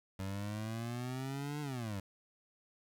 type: exponential two-way sweep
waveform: 25% pulse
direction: up then down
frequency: 94.5 to 150 to 94.5 Hz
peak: -34 dBFS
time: 0.19-2 s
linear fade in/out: 5 ms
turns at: 1.61 s
effects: 10-bit